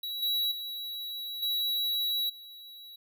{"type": "tone with level steps", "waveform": "square", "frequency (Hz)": 3902, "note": "B7", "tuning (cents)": -22, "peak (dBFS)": [-34, -27, -36, -28, -46], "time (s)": [0.03, 2.96], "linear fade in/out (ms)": 5, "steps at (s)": [0.22, 0.51, 1.42, 2.29], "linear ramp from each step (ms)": 10, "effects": []}